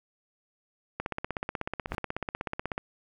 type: click train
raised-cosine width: 0.5 ms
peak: -16 dBFS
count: 30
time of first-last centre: 1-2.779 s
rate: 16.3 Hz
type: noise with exponential growth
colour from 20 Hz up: brown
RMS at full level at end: -28 dBFS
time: 1.87-1.95 s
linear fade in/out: 2 ms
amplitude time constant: 17 ms
effects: none